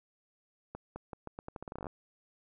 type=accelerating click train; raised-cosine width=1 ms; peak=-27 dBFS; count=17; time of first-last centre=0.75-1.868 s; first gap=210 ms; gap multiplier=0.82; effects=none